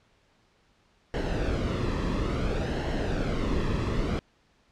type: noise with flanger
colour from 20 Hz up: brown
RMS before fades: -28 dBFS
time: 1.14-4.19 s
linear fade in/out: 0 ms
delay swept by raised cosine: 0.83 to 1.37 ms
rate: 0.58 Hz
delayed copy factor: -0.55
effects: pink hiss -65 dBFS RMS until 4.71 s + low-pass 5000 Hz 12 dB/octave